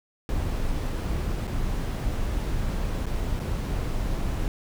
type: noise with dropouts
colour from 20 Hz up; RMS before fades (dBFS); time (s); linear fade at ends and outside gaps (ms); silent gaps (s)
brown; -27; 0.29-4.48; 1; 1.471-1.476 / 3.058-3.065 / 3.394-3.399
effects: none